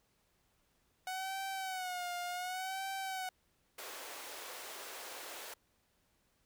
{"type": "tone with vibrato", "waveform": "sawtooth", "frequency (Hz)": 740, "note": "F#5", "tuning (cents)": 0, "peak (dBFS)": -34, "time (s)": [1.07, 3.29], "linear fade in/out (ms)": 2, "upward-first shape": "sine", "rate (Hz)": 0.68, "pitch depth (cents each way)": 80}
{"type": "high-pass noise", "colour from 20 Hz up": "pink", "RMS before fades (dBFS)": -47, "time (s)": [3.78, 5.54], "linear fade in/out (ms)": 5, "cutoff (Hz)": 420, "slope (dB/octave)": 24}
{"effects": ["pink hiss -75 dBFS RMS until 6.45 s"]}